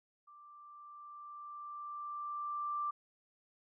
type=tone with level ramp; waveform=sine; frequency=1178 Hz; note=D6; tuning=5 cents sharp; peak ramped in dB=-55 to -33 dBFS; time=0.27-2.91 s; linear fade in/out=10 ms; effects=none